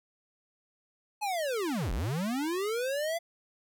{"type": "linear two-way sweep", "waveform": "square", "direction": "down then up", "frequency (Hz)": [864, 36.71, 686], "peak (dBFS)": -30, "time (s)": [1.21, 3.19], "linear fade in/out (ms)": 20, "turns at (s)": 1.92, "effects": []}